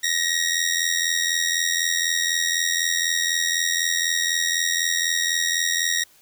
15% pulse tone with amplitude modulation, 1885 Hz, A#6, 19 cents sharp, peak -11 dBFS, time 0.03-6.04 s, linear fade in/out 10 ms, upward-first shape sine, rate 84 Hz, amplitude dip 70%, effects white hiss -55 dBFS RMS until 6.21 s

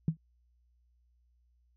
sine tone with exponential decay, 160 Hz, D#3, 49 cents sharp, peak -21 dBFS, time 0.08-0.17 s, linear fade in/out 2 ms, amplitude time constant 19 ms, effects added 60 Hz sine -66 dBFS peak until 1.76 s

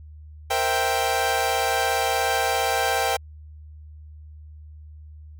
sawtooth chord, C dominant seventh, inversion third, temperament equal, 466.2 / 523.3 / 659.3 / 784 Hz, Bb4 / C5 / E5 / G5, 0 / 0 / 0 / 0 cents, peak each -25 / -25 / -25 / -19 dBFS, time 0.5-3.17 s, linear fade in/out 10 ms, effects added 76 Hz sine -40 dBFS peak until 5.39 s

